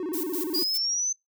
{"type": "tone with vibrato", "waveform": "triangle", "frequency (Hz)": 335.5, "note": "E4", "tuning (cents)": 31, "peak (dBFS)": -26, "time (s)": [0, 0.63], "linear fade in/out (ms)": 2, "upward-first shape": "square", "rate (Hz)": 17, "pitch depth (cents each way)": 160}
{"type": "noise with tremolo", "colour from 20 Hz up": "violet", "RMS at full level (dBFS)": -32, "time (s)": [0.13, 0.78], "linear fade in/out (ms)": 10, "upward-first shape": "square", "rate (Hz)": 4.9, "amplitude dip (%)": 70}
{"type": "exponential sweep", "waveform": "sine", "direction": "up", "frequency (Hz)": [4800, 6220], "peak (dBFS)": -24, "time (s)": [0.54, 1.13], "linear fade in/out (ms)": 10}
{"effects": ["noise-tail reverb RT60 0.2 s tail -26 dB re dry"]}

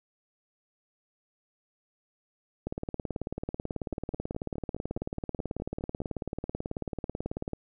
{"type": "two click trains", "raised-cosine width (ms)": 2, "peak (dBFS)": [-19, -24], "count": [90, 11], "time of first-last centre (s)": [[2.67, 7.533], [3.93, 6.018]], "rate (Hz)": [18.3, 4.79], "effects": []}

